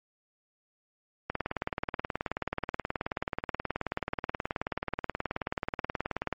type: click train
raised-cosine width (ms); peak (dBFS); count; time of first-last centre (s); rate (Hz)
0.5; -15; 95; 1.3-6.327; 18.7
effects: MP3 32 kbps